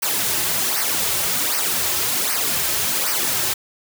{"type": "noise with flanger", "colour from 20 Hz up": "white", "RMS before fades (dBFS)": -21, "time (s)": [0.02, 3.54], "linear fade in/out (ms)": 10, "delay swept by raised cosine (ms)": [0.27, 4.27], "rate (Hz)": 1.3, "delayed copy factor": -0.7, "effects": []}